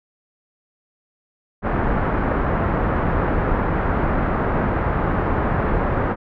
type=low-pass noise; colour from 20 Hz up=pink; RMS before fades=-20 dBFS; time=1.62-6.16 s; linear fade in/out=50 ms; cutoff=1600 Hz; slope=24 dB/octave; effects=none